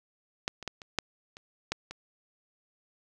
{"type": "clicks", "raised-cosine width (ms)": 0.2, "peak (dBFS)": [-12, -25, -16, -27, -9, -29, -12, -23], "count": 8, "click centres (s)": [0.479, 0.627, 0.677, 0.818, 0.987, 1.369, 1.72, 1.91], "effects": []}